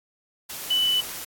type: tone in noise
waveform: sine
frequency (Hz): 2987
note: F#7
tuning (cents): +16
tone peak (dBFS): -19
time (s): 0.7-1.01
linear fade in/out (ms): 10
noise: white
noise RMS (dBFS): -35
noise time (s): 0.49-1.25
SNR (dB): +13
effects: AAC 64 kbps